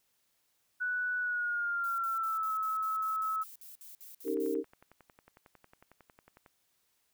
sine tone with pitch glide, 1480 to 1295.9 Hz, F#6 to E6, 0 to -30 cents, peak -30 dBFS, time 0.8-3.44 s, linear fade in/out 20 ms, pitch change -230 cents, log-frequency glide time 1.19-2.51 s
violet noise bursts, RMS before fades -50 dBFS, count 14, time 1.84-4.541 s, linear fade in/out 0 ms, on 140 ms, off 57 ms
sine chord, Eb dominant seventh, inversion third, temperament equal with one note detuned, 277.2 / 311.1 / 392 / 458.2 Hz, Db4 / Eb4 / G4 / Bb4, 0 / 0 / 0 / -30 cents, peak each -39 / -35 / -35 / -33 dBFS, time 4.24-4.64 s, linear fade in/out 50 ms
click train, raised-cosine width 0.5 ms, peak -40 dBFS, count 25, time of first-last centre 4.28-6.462 s, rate 11 Hz
effects white hiss -75 dBFS RMS until 7.13 s

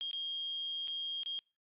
sine tone with dropouts, 3233 Hz, G#7, 47 cents flat, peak -35 dBFS, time 0.01-1.39 s, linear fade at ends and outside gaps 0 ms, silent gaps 0.112-0.131 / 0.874-0.881 / 1.233-1.26 s, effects noise-tail reverb RT60 0.3 s tail -26 dB re dry + resampled to 8000 Hz

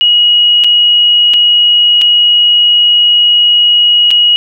sine tone with dropouts, 2900 Hz, F#7, 35 cents flat, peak -4 dBFS, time 0.01-4.36 s, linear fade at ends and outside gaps 0 ms, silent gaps 0.638-0.644 / 1.336-1.34 / 2.014-2.018 / 4.106-4.112 s, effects none

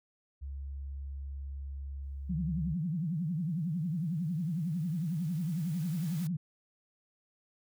sine tone, 69.1 Hz, C#2, 5 cents flat, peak -37 dBFS, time 0.41-2.75 s, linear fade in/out 20 ms
white noise with exponential growth, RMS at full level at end -49 dBFS, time 2.03-6.27 s, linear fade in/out 1 ms, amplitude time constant 920 ms
sine tone with vibrato, 166 Hz, E3, 12 cents sharp, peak -30 dBFS, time 2.29-6.37 s, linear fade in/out 10 ms, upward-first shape triangle, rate 11 Hz, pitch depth 250 cents each way
effects none

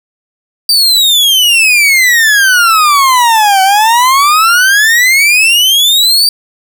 40% pulse exponential two-way sweep, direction down then up, 4699 to 754 to 4699 Hz, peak -4 dBFS, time 0.69-6.29 s, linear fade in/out 2 ms, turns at 3.62 s, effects none

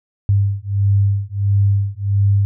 sine beating tone pair, 99.2 / 100.7 Hz, G2 / G2, +21 / +47 cents, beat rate 1.5 Hz, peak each -16 dBFS, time 0.29-2.45 s, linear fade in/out 0 ms, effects none

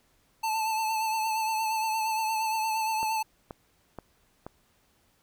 square tone with vibrato, 880 Hz, A5, in tune, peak -27 dBFS, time 0.43-3.23 s, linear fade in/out 10 ms, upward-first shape triangle, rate 8.6 Hz, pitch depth 40 cents each way
click train, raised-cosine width 1 ms, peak -24 dBFS, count 4, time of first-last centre 3.03-4.465 s, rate 2.09 Hz
effects pink hiss -67 dBFS RMS until 5.22 s

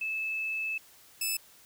sine / 10% pulse tone pair in turn, 2615 / 2615 Hz, E7 / E7, -15 / -15 cents, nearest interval unison, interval 0 cents, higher neither, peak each -30 / -20 dBFS, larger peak second, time 0.01-0.78 / 1.21-1.37 s, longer first, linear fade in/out 5 ms, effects white hiss -57 dBFS RMS until 1.65 s

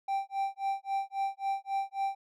triangle tone with tremolo, 784 Hz, G5, in tune, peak -25 dBFS, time 0.08-2.15 s, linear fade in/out 5 ms, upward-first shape sine, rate 3.7 Hz, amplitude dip 100%, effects none

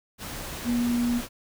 sine tone in noise, 240 Hz, B3, 49 cents flat, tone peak -22 dBFS, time 0.64-1.22 s, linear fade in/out 50 ms, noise pink, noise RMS -36 dBFS, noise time 0.18-1.29 s, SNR +11 dB, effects none

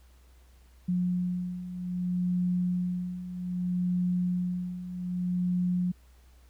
sine beating tone pair, 178.9 / 179.53 Hz, F3 / F3, +42 / +48 cents, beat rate 0.63 Hz, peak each -33 / -28 dBFS, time 0.88-5.92 s, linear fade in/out 10 ms, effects added 62 Hz sine -54 dBFS peak until 6.49 s + pink hiss -65 dBFS RMS until 6.49 s

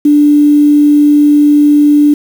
sine tone with quantisation, 293.7 Hz, D4, in tune, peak -3 dBFS, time 0.05-2.14 s, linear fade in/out 5 ms, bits 5, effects none

